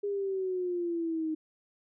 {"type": "exponential sweep", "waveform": "sine", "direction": "down", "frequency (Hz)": [409.4, 311.1], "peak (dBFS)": -29, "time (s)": [0.03, 1.35], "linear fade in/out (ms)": 10, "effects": []}